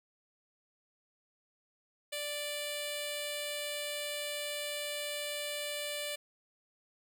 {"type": "tone with notch filter", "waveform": "10% pulse", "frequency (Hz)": 587.3, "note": "D5", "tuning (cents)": 0, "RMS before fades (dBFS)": -38, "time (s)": [2.12, 6.16], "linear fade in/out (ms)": 10, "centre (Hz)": 1300, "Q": 0.75, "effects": []}